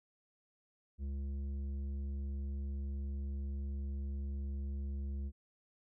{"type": "tone with tanh clipping", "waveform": "triangle", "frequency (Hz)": 69.3, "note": "C#2", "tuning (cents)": 0, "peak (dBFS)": -38, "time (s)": [0.98, 5.32], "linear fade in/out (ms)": 50, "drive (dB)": 13, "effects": []}